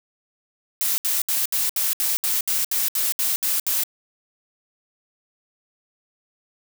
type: noise bursts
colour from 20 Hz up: blue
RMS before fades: -22 dBFS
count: 13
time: 0.81-3.836 s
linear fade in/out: 0 ms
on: 170 ms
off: 68 ms
effects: none